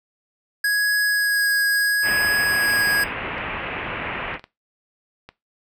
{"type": "tone with vibrato", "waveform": "square", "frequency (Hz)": 1660, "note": "G#6", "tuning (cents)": -1, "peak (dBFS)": -18, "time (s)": [0.64, 3.04], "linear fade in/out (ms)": 5, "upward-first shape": "sine", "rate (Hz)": 0.77, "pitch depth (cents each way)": 11}
{"type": "low-pass noise", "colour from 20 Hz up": "white", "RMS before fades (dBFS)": -29, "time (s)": [2.02, 4.39], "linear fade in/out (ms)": 50, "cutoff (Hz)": 2700, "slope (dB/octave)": 48}
{"type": "clicks", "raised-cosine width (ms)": 0.3, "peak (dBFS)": -23, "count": 7, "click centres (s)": [2.701, 2.974, 3.382, 4.342, 4.395, 4.441, 5.29]}
{"effects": ["noise-tail reverb RT60 0.2 s tail -17 dB re dry"]}